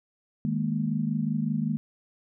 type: chord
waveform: sine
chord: D# suspended fourth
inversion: none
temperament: equal with one note detuned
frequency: 156.37 / 207.7 / 233.1 Hz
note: D#3 / G#3 / A#3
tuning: +9 / 0 / 0 cents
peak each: -29 dBFS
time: 0.45-1.77 s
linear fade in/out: 0 ms
effects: none